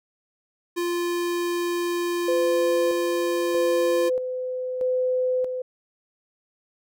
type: tone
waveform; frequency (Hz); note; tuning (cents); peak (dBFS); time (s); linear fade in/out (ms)
square; 347.8; F4; -7; -24; 0.76-4.1; 20
type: tone with tremolo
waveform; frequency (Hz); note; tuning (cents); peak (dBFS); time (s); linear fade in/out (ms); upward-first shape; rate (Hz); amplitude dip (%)
sine; 508; B4; +49; -20; 2.28-5.62; 5; square; 0.79; 50
effects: none